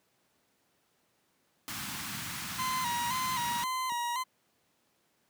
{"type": "band-stop noise", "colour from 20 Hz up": "pink", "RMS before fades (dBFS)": -37, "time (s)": [1.68, 3.64], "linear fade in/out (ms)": 0, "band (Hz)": [240, 960], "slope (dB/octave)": 24}
{"type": "clicks", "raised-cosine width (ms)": 3, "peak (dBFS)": -36, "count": 4, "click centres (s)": [1.95, 2.924, 3.514, 3.921]}
{"type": "tone with vibrato", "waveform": "40% pulse", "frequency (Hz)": 990, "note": "B5", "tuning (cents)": 4, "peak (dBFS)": -30, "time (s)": [2.58, 4.24], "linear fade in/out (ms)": 20, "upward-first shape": "square", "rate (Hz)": 1.9, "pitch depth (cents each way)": 66}
{"effects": ["pink hiss -72 dBFS RMS until 5.29 s", "high-pass 150 Hz 12 dB/octave"]}